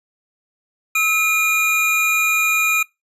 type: tone pair together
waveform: square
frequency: 1292 / 2425 Hz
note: E6 / D#7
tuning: -35 / -45 cents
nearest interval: major seventh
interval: 1090 cents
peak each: -24 / -16 dBFS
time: 0.95-2.83 s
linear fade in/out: 5 ms
effects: noise-tail reverb RT60 0.2 s tail -22 dB re dry + resampled to 32000 Hz